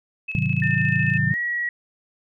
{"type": "tone with tremolo", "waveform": "sine", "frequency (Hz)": 2588, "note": "E7", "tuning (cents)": -32, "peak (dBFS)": -25, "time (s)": [0.28, 1.18], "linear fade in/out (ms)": 10, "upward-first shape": "square", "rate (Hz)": 14, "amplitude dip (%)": 55}
{"type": "chord", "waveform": "sine", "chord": "Ab dominant seventh", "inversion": "none", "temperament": "just", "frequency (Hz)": [103.83, 129.78, 155.74, 186.89], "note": ["Ab2", "C3", "Eb3", "Gb3"], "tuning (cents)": [0, -14, 2, 18], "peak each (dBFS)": [-27, -24, -24, -26], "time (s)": [0.35, 1.34], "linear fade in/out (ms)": 0}
{"type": "tone with pitch glide", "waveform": "sine", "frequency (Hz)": [1800, 1918.1], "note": ["A6", "A#6"], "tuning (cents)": [39, 49], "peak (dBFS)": -22, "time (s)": [0.62, 1.69], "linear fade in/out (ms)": 2, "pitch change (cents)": 110, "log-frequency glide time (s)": [1.29, 1.37]}
{"effects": []}